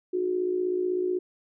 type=tone with amplitude modulation; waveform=sine; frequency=364.5 Hz; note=F#4; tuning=26 cents flat; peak=-21 dBFS; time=0.13-1.19 s; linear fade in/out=10 ms; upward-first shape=sine; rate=56.1 Hz; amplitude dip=65%; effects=none